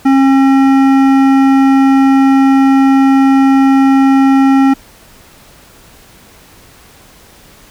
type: tone with hard clipping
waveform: triangle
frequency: 270 Hz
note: C#4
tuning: 45 cents flat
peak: -7 dBFS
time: 0.05-4.74 s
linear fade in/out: 10 ms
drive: 17 dB
effects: pink hiss -41 dBFS RMS until 7.7 s